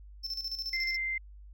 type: tone with tremolo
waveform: triangle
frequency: 5320 Hz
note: E8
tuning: 15 cents sharp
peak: -31 dBFS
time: 0.23-0.97 s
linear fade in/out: 20 ms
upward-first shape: square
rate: 14 Hz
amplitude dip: 65%
type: tone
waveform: sine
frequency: 2085 Hz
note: C7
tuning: 7 cents flat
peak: -30 dBFS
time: 0.73-1.18 s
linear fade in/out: 5 ms
effects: added 50 Hz sine -47 dBFS peak until 1.53 s